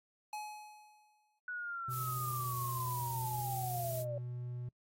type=tone with exponential decay; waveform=square; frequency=846 Hz; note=G#5; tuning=32 cents sharp; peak=-39 dBFS; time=0.33-1.39 s; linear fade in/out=2 ms; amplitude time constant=230 ms
type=linear sweep; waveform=sine; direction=down; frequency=1480 to 572 Hz; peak=-38 dBFS; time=1.48-4.18 s; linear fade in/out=2 ms
type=tone with pitch glide; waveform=triangle; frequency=125.1 to 122.67 Hz; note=B2 to B2; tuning=+23 to -11 cents; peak=-37 dBFS; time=1.88-4.69 s; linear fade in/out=5 ms; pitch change=-34 cents; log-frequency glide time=2.07-2.62 s
type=noise; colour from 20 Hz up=violet; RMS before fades=-42 dBFS; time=1.89-4.05 s; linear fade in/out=50 ms
effects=noise-tail reverb RT60 0.1 s tail -25 dB re dry + AAC 48 kbps